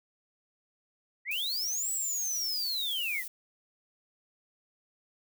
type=linear two-way sweep; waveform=sine; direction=up then down; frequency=1864.7 to 7902 to 1864.7 Hz; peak=-30 dBFS; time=1.25-3.24 s; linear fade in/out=50 ms; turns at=1.91 s
type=noise; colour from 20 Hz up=violet; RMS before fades=-40 dBFS; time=1.31-3.28 s; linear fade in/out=5 ms
effects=none